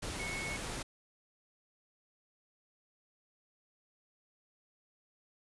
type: tone in noise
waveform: sine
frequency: 2200 Hz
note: C#7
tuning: 14 cents flat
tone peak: -39 dBFS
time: 0.19-0.57 s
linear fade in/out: 10 ms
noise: pink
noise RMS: -40 dBFS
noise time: 0.02-0.83 s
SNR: -2 dB
effects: resampled to 24000 Hz